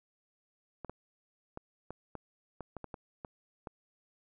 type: clicks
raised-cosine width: 1 ms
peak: -27 dBFS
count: 11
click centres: 0.847 / 0.896 / 1.574 / 1.906 / 2.153 / 2.607 / 2.767 / 2.843 / 2.942 / 3.248 / 3.672 s
effects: none